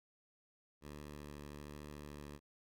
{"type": "tone with vibrato", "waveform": "10% pulse", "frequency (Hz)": 73.42, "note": "D2", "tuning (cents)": 0, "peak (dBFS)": -40, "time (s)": [0.81, 2.4], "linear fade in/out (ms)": 50, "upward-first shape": "triangle", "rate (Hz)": 1.2, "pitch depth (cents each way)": 14, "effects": []}